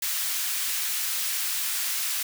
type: high-pass noise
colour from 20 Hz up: white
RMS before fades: -28 dBFS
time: 0.02-2.23 s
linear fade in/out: 5 ms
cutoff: 1500 Hz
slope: 12 dB/octave
effects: none